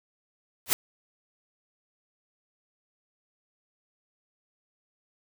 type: noise with exponential growth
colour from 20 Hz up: white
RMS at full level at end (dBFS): -17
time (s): 0.66-0.73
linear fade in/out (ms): 0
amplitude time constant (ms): 15
effects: none

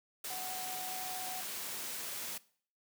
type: tone in noise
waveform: sine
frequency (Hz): 743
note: F#5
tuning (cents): +7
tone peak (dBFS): -43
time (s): 0.3-1.41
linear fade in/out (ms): 5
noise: white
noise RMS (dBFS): -41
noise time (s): 0.24-2.38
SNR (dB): -5
effects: noise-tail reverb RT60 0.5 s tail -20 dB re dry + high-pass 150 Hz 12 dB/octave

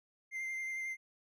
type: tone with vibrato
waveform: triangle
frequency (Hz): 2092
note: C7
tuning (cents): -1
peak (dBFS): -35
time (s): 0.31-0.97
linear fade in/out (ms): 50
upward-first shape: sine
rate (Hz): 11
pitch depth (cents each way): 15
effects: none

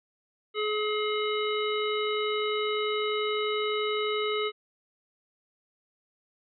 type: harmonic tone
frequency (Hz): 424.2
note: G#4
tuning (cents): +37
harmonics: 1 / 3 / 5 / 7 / 9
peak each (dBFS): -28 / -33 / -35 / -36 / -38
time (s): 0.54-4.52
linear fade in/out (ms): 50
effects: none

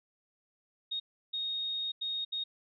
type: tone bursts at uneven times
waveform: sine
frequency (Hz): 3725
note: A#7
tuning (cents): -2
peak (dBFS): -32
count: 4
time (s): 0.91-1 / 1.33-1.92 / 2.01-2.25 / 2.32-2.44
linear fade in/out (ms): 10
effects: none

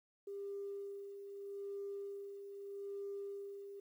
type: tone with tremolo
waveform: sine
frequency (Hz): 399.7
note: G4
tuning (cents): +34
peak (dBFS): -40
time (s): 0.27-3.8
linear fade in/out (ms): 5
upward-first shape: sine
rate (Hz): 0.8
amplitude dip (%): 55
effects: tanh soft clip ceiling -36 dBFS + 12-bit

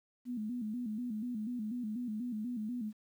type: tone with vibrato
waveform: sine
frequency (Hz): 229.2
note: A#3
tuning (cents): -29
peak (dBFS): -35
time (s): 0.25-2.93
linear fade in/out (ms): 50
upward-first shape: square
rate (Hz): 4.1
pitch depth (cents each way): 120
effects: 11-bit

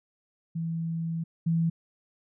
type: tone pair in turn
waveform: sine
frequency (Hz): 164.81 / 165.42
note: E3 / E3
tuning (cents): 0 / +6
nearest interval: unison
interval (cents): 6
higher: second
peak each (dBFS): -28 / -22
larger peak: second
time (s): 0.55-1.24 / 1.46-1.7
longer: first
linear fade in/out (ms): 10
effects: none

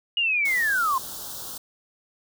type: linear sweep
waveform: sine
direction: down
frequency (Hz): 2891 to 1011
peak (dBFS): -20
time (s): 0.17-0.98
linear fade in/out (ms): 2
type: band-stop noise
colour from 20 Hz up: white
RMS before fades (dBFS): -36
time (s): 0.45-1.58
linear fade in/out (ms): 5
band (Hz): 1500 to 3200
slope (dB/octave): 48
effects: none

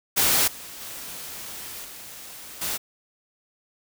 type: noise with level steps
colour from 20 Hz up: white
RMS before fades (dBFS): -20 / -40 / -37 / -41 / -28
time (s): 0.16-2.78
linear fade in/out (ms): 20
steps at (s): 0.47 / 0.8 / 1.84 / 2.61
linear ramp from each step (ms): 10
effects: none

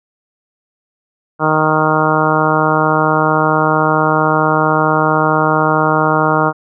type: harmonic tone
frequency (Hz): 155.56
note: D#3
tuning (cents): 0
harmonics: 1 / 2 / 3 / 4 / 5 / 6 / 7 / 8 / 9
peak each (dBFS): -19 / -19 / -19 / -19 / -19 / -19 / -19 / -19 / -19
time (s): 1.39-6.53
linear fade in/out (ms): 50
effects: none

